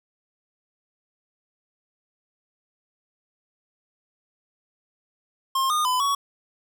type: tone with pitch steps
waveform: square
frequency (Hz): 1065 / 1223 / 1007 / 1121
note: C6 / D#6 / B5 / C#6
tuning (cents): +30 / -30 / +33 / +19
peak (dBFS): -21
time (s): 5.55-6.15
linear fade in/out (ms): 5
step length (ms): 150
effects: none